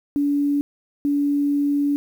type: tone pair in turn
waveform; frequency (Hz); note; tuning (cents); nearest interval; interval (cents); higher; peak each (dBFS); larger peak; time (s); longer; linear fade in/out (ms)
sine; 286.6 / 286.6; D4 / D4; -42 / -42; unison; 0; neither; -17 / -17; neither; 0.16-0.61 / 1.05-1.96; second; 0
effects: 8-bit

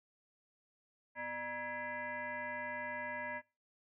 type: tone with frequency modulation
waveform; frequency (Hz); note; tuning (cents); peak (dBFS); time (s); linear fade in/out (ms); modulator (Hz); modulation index
sine; 1310; E6; -11; -38; 1.15-3.42; 50; 354; 2.3
effects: noise-tail reverb RT60 0.3 s tail -21 dB re dry

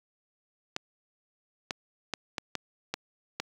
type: clicks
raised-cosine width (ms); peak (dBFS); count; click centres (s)
0.2; -13; 7; 0.764 / 1.708 / 2.137 / 2.382 / 2.553 / 2.94 / 3.4
effects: high-pass 100 Hz 12 dB/octave + 8-bit

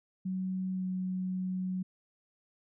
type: tone with pitch glide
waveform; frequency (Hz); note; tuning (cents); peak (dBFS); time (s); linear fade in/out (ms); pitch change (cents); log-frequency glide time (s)
sine; 186.9 to 185.18; F#3 to F#3; +18 to +2; -31; 0.25-1.83; 10; -16; 0.73-0.85
effects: none

